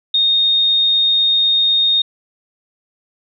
sine tone, 3696 Hz, A#7, 16 cents flat, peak -11 dBFS, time 0.14-2.02 s, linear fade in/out 5 ms, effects none

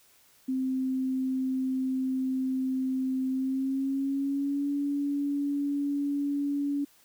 sine tone with pitch glide, 261 to 284.6 Hz, C4 to C#4, -4 to +46 cents, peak -26 dBFS, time 0.48-6.85 s, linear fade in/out 10 ms, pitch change +150 cents, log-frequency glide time 3.29-4.69 s, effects white hiss -61 dBFS RMS until 7.04 s

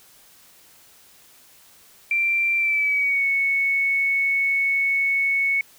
sine tone with pitch glide, 2357 to 2212 Hz, D7 to C#7, +6 to -4 cents, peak -18 dBFS, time 2.11-5.61 s, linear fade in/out 2 ms, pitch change -110 cents, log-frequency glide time 2.57-3.26 s, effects white hiss -52 dBFS RMS until 5.78 s

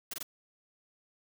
white noise bursts, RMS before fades -38 dBFS, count 3, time 0.11-0.23 s, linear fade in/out 5 ms, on 26 ms, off 21 ms, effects none

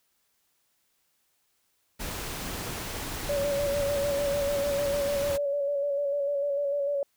pink noise, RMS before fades -35 dBFS, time 1.99-5.38 s, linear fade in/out 20 ms
sine tone with vibrato, 568 Hz, C#5, 42 cents sharp, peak -25 dBFS, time 3.29-7.03 s, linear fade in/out 2 ms, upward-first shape square, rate 6.7 Hz, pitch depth 27 cents each way
effects white hiss -72 dBFS RMS until 7.16 s

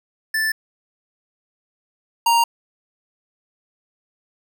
square tone pair in turn, 1760 / 932.3 Hz, A6 / A#5, 0 / 0 cents, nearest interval major seventh, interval 1100 cents, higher first, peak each -19 / -14 dBFS, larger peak second, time 0.34-0.52 / 2.26-2.44 s, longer neither, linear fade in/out 5 ms, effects none

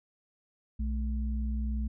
sine tone pair together, 61 / 217.2 Hz, B1 / A3, -21 / -22 cents, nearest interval octave + minor seventh, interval 2199 cents, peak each -29 / -37 dBFS, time 0.79-1.88 s, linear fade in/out 10 ms, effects none

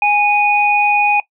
sine tone pair together, 826.3 / 2476 Hz, G#5 / D#7, -9 / -9 cents, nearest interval octave + perfect fifth, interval 1900 cents, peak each -13 dBFS, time 0.02-1.2 s, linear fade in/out 2 ms, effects noise-tail reverb RT60 0.1 s tail -20 dB re dry

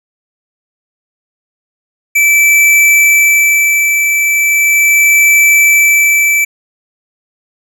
square tone with tremolo, 2319 Hz, D7, 22 cents flat, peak -5 dBFS, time 2.15-6.45 s, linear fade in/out 10 ms, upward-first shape sine, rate 0.38 Hz, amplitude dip 40%, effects none

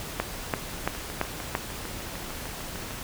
two click trains, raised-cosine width 0.5 ms, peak -22 / -9 dBFS, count 14 / 5, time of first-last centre 0.95-2.908 / 0.2-1.551 s, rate 6.64 / 2.96 Hz, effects pink hiss -37 dBFS RMS until 3.03 s

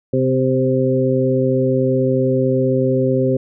harmonic tone with a mistuned harmonic, 130.81 Hz, C3, in tune, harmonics 1 / 2 / 3 / 4, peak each -19 / -19 / -19 / -19 dBFS, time 0.13-3.37 s, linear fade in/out 5 ms, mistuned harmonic 2, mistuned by -20 cents, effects none

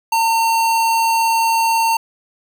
square tone, 909 Hz, A#5, 44 cents flat, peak -14 dBFS, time 0.12-1.97 s, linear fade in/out 5 ms, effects none

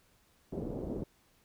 white low-pass noise, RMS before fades -38 dBFS, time 0.52-1.04 s, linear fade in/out 5 ms, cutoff 480 Hz, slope 24 dB/octave, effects pink hiss -68 dBFS RMS until 1.44 s

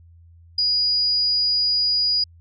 sine tone, 4900 Hz, D#8, 27 cents flat, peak -17 dBFS, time 0.58-2.24 s, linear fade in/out 5 ms, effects added 84 Hz sine -46 dBFS peak until 2.4 s

